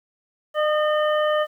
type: harmonic tone with a mistuned harmonic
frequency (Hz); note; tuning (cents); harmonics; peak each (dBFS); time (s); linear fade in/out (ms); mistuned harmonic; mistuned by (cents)
606; D#5; -46; 1 / 2 / 3 / 5; -19 / -25 / -29 / -33; 0.54-1.47; 50; 2; +21
effects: 9-bit